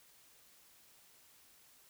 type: silence
effects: white hiss -64 dBFS RMS until 1.89 s